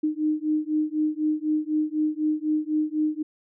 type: beating tone pair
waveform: sine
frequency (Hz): 305 / 309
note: D#4 / D#4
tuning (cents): -34 / -12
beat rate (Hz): 4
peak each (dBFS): -25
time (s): 0.03-3.23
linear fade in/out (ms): 10
effects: none